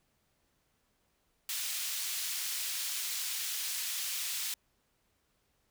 pink high-pass noise, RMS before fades -36 dBFS, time 1.49-4.54 s, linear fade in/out 2 ms, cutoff 3200 Hz, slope 12 dB/octave, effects pink hiss -75 dBFS RMS until 5.7 s

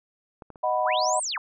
clicks, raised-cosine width 1 ms, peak -27 / -28 / -32 dBFS, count 3, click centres 0.422 / 0.503 / 0.558 s
sine chord, B major, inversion first, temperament equal, 622.3 / 740 / 987.8 Hz, D#5 / F#5 / B5, 0 / 0 / 0 cents, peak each -26 dBFS, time 0.63-1.2 s, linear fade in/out 10 ms
sine linear two-way sweep, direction up then down, 784 to 8870 to 784 Hz, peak -27 dBFS, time 0.85-1.38 s, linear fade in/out 2 ms, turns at 1.21 s
effects none

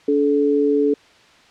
sine tone pair together, 286.6 / 432.2 Hz, D4 / A4, -42 / -31 cents, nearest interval perfect fifth, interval 711 cents, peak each -18 / -16 dBFS, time 0.08-0.94 s, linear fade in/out 5 ms, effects white hiss -50 dBFS RMS until 1.5 s + low-pass 4000 Hz 12 dB/octave

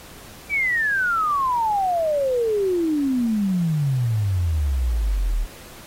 sine exponential sweep, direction down, 2349 to 36.52 Hz, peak -18 dBFS, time 0.49-5.47 s, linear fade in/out 50 ms, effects pink hiss -43 dBFS RMS until 5.86 s + AAC 48 kbps

